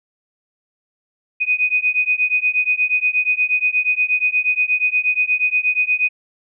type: beating tone pair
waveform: sine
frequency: 2489 / 2497.4 Hz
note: D#7 / D#7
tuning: 0 / +6 cents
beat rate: 8.4 Hz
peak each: -18 dBFS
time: 1.4-6.09 s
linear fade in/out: 20 ms
effects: none